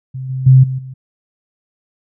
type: tone with level steps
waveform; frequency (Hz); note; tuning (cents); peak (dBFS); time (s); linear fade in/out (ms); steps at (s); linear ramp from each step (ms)
sine; 130.81; C3; 0; -22 / -18 / -3 / -17 / -27; 0.14-0.94; 10; 0.29 / 0.46 / 0.63 / 0.78; 10
effects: none